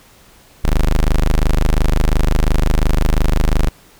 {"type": "tone", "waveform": "30% pulse", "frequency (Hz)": 25.72, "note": "G#0", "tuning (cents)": -16, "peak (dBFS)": -8, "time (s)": [0.64, 3.69], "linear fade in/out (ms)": 10, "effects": ["pink hiss -47 dBFS RMS until 3.99 s"]}